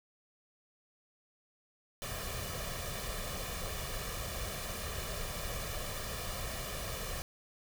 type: noise with comb filter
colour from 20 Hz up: pink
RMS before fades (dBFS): -39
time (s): 2.02-7.22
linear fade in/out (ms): 0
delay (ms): 1.7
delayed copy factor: +0.65
effects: none